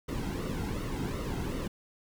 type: noise with flanger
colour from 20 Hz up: brown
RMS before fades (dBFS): -34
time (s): 0.08-1.68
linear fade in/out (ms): 10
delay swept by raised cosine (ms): 1.2 to 1.74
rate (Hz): 2.7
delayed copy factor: -0.7
effects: none